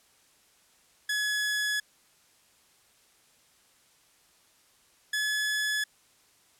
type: tone pair in turn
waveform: sawtooth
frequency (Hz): 1694 / 1707.8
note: G#6 / G#6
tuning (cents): +34 / +48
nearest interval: unison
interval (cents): 14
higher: second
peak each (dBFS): -23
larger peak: neither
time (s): 1.09-1.8 / 5.13-5.84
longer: neither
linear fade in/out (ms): 5
effects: white hiss -63 dBFS RMS until 6.59 s + low-pass 11000 Hz 12 dB/octave

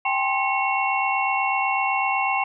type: tone cluster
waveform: sine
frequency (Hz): 784 / 852 / 1055 / 2197 / 2730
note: G5 / G#5 / C6 / C#7 / F7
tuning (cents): 0 / +44 / +14 / -16 / -40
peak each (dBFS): -24 / -30 / -26 / -27 / -27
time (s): 0.05-2.44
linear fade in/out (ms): 5
effects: none

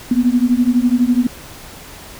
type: beating tone pair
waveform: sine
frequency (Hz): 239.5 / 251.5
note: A#3 / B3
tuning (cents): +47 / +32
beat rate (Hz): 12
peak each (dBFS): -14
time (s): 0.11-1.27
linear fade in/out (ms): 5
effects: pink hiss -36 dBFS RMS until 2.19 s

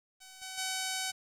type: tone with level steps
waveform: 5% pulse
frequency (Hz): 756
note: F#5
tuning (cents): +37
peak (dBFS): -38 / -29 / -21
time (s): 0.2-1.12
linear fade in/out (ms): 20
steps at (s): 0.41 / 0.57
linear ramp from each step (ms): 20
effects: low-pass 12000 Hz 12 dB/octave + 10-bit

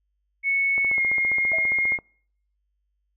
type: tone with pitch glide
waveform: sine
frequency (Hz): 2208 to 2140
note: C#7 to C7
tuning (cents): -7 to +38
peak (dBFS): -19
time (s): 0.43-1.99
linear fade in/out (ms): 50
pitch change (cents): -55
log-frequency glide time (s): 0.89-1.01
type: click train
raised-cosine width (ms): 1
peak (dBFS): -23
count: 19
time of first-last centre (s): 0.78-1.988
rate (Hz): 14.9
type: tone with exponential decay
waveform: sine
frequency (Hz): 650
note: E5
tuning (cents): -24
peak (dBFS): -26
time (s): 1.53-1.74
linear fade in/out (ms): 5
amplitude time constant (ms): 45
effects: noise-tail reverb RT60 0.6 s tail -26 dB re dry + added 50 Hz sine -70 dBFS peak until 3.16 s

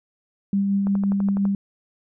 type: tone with tremolo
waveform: sine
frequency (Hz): 198.2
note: G3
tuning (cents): +19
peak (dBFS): -17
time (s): 0.53-1.55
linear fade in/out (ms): 2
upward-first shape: sine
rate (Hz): 5.7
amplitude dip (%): 25
type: click train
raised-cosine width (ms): 1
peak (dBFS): -20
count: 8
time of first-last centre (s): 0.87-1.453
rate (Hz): 12
effects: none

